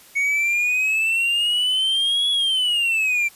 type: exponential two-way sweep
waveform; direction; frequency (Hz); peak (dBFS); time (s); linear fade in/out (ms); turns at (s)
triangle; up then down; 2217 to 3387 to 2338; -16; 0.15-3.29; 20; 2.3
effects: white hiss -48 dBFS RMS until 3.35 s + resampled to 32000 Hz